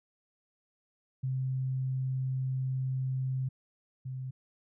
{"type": "tone pair in turn", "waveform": "sine", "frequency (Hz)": [130.81, 130.09], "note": ["C3", "C3"], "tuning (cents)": [0, -10], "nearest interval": "unison", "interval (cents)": 10, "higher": "first", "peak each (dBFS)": [-29, -35], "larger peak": "first", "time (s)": [[1.23, 3.49], [4.05, 4.31]], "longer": "first", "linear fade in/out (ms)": 10, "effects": []}